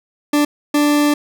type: tone bursts at uneven times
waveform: 40% pulse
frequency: 293.7 Hz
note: D4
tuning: in tune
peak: -11 dBFS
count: 2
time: 0.33-0.45 / 0.74-1.14 s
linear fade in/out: 5 ms
effects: none